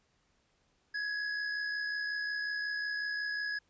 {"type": "tone with amplitude modulation", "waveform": "square", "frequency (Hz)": 1677, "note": "G#6", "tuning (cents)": 16, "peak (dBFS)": -32, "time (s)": [0.94, 3.59], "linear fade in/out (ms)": 10, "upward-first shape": "sine", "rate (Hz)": 65.5, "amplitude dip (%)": 40, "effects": ["pink hiss -73 dBFS RMS until 3.69 s", "resampled to 16000 Hz"]}